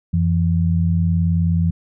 sine tone pair together, 89.1 / 168.2 Hz, F2 / E3, +35 / +35 cents, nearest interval major seventh, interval 1100 cents, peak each -17 dBFS, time 0.13-1.71 s, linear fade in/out 10 ms, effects none

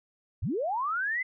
sine linear sweep, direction up, 57.1 to 2072 Hz, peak -27 dBFS, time 0.42-1.23 s, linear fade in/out 10 ms, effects none

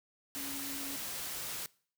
sine tone in noise, 277.2 Hz, C#4, in tune, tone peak -44 dBFS, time 0.36-0.96 s, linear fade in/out 0 ms, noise white, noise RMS -40 dBFS, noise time 0.35-1.66 s, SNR -7 dB, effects noise-tail reverb RT60 0.5 s tail -23 dB re dry

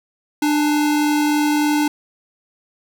square tone pair together, 298.1 / 851 Hz, D4 / G#5, +26 / +42 cents, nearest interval octave + tritone, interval 1816 cents, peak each -16 / -27 dBFS, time 0.42-1.88 s, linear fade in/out 5 ms, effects none

